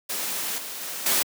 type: noise with level steps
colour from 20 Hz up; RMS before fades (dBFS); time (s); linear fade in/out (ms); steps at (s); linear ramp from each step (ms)
white; -29 / -35 / -33 / -22; 0.09-1.23; 10; 0.58 / 0.81 / 1.06; 2
effects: high-pass 200 Hz 12 dB/octave